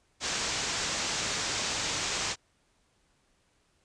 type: low-pass noise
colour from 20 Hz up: white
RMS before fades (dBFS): -32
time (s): 0.2-2.36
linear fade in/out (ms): 50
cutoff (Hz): 7500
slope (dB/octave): 48
effects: pink hiss -70 dBFS RMS until 3.84 s + resampled to 22050 Hz